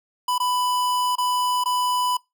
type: tone with dropouts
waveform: square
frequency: 994 Hz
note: B5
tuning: 11 cents sharp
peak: -21 dBFS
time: 0.28-2.17 s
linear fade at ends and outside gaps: 5 ms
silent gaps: 0.381-0.4 / 1.155-1.182 / 1.639-1.657 s
effects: noise-tail reverb RT60 0.2 s tail -23 dB re dry